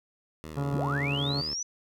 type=tone with vibrato; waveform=10% pulse; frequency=76.1 Hz; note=D#2; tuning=38 cents flat; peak=-31 dBFS; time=0.44-1.54 s; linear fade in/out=0 ms; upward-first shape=square; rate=5.3 Hz; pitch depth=50 cents each way
type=harmonic tone; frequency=141 Hz; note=C#3; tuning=30 cents sharp; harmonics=1 / 2 / 3 / 4 / 5 / 6 / 7 / 8 / 9 / 10; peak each=-29 / -35 / -39 / -41 / -43 / -45 / -46 / -47 / -48 / -49 dBFS; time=0.56-1.42 s; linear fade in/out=20 ms
type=linear sweep; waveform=sine; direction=up; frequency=83 to 6030 Hz; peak=-30 dBFS; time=0.73-1.63 s; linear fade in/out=5 ms
effects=none